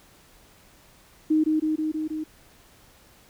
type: tone with echo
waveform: sine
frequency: 311.1 Hz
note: D#4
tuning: in tune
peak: -17 dBFS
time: 1.3-1.44 s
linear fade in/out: 10 ms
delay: 160 ms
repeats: 5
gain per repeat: -2 dB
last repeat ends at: 2.24 s
effects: pink hiss -55 dBFS RMS until 3.29 s